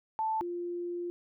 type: tone pair in turn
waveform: sine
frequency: 880 / 349.2 Hz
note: A5 / F4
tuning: 0 / 0 cents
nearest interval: octave + major third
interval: 1600 cents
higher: first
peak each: -28 / -33 dBFS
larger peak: first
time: 0.19-0.41 / 0.41-1.1 s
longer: second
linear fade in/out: 0 ms
effects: none